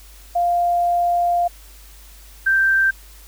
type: tone pair in turn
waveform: sine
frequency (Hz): 698.5 / 1568.1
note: F5 / G6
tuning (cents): 0 / 0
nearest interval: octave + major second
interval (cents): 1400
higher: second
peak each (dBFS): -15 / -13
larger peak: second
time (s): 0.35-1.48 / 2.46-2.91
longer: first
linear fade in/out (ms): 10
effects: added 50 Hz sine -42 dBFS peak until 3.27 s + white hiss -47 dBFS RMS until 3.27 s